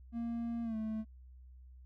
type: tone with pitch glide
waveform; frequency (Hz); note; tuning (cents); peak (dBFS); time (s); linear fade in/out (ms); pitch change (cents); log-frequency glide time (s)
triangle; 233.1 to 218.7; A#3 to A3; 0 to -10; -33; 0.12-1.05; 50; -110; 0.63-0.76
effects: added 63 Hz sine -52 dBFS peak until 1.85 s